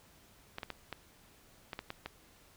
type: clicks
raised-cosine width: 0.3 ms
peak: -23 dBFS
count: 8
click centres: 0.584 / 0.632 / 0.703 / 0.927 / 1.732 / 1.791 / 1.904 / 2.06 s
effects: pink hiss -62 dBFS RMS until 2.56 s